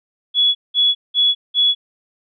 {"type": "tone bursts", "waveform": "sine", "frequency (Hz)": 3386, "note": "G#7", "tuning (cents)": 33, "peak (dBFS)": -11, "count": 4, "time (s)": [0.34, 1.75], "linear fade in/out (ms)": 50, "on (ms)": 210, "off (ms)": 190, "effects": []}